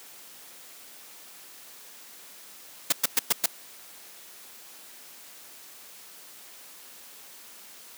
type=noise bursts; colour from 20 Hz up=white; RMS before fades=-21 dBFS; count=5; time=2.9-3.46 s; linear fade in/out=5 ms; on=24 ms; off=110 ms; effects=white hiss -48 dBFS RMS until 7.97 s + high-pass 200 Hz 12 dB/octave